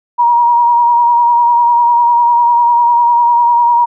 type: tone with vibrato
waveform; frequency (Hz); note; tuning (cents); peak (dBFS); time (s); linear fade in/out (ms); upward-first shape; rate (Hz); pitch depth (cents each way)
sine; 951; A#5; +34; -6; 0.18-3.86; 20; sine; 10; 28
effects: none